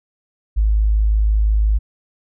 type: tone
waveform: sine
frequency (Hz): 52.9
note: G#1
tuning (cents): +33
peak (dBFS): -12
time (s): 0.56-1.79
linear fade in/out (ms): 20
effects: none